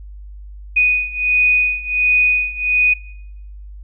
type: beating tone pair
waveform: sine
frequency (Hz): 2483 / 2484.4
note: D#7 / D#7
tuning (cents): -4 / -3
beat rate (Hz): 1.4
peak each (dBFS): -15 / -17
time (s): 0.76-2.94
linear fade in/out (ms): 10
effects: noise-tail reverb RT60 0.8 s tail -22 dB re dry + added 50 Hz sine -32 dBFS peak until 3.83 s

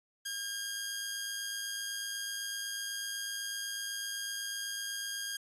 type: tone with amplitude modulation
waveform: 10% pulse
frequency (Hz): 1620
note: G#6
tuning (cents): -43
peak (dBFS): -26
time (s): 0.25-5.37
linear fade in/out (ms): 10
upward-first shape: sine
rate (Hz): 108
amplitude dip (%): 30
effects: AAC 48 kbps

